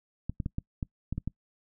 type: clicks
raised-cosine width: 5 ms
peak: -19 dBFS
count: 8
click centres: 0.296 / 0.402 / 0.461 / 0.584 / 0.828 / 1.126 / 1.18 / 1.276 s
effects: noise-tail reverb RT60 0.1 s tail -24 dB re dry